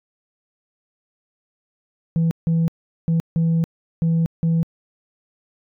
sine tone bursts at uneven times, 164.81 Hz, E3, in tune, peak -13 dBFS, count 6, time 2.16-2.31 / 2.47-2.68 / 3.08-3.2 / 3.36-3.64 / 4.02-4.26 / 4.43-4.63 s, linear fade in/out 0 ms, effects tanh soft clip ceiling -14 dBFS

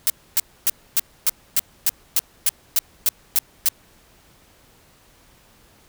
blue noise bursts, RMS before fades -17 dBFS, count 13, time 0.07-3.687 s, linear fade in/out 0 ms, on 29 ms, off 270 ms, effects pink hiss -54 dBFS RMS until 5.88 s

